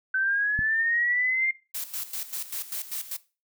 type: linear sweep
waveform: sine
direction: up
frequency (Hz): 1527 to 2117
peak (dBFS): -22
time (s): 0.14-1.51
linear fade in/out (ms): 5
type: click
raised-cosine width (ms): 5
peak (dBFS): -19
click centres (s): 0.591
type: noise with tremolo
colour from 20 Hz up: blue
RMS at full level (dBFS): -32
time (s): 1.74-3.17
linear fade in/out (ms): 10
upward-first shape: square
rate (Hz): 5.1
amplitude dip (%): 75
effects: noise-tail reverb RT60 0.3 s tail -18 dB re dry